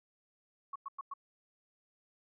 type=tone bursts; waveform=sine; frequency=1108.7 Hz; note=C#6; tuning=in tune; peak=-38 dBFS; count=4; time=0.73-1.138 s; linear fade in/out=5 ms; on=27 ms; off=100 ms; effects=none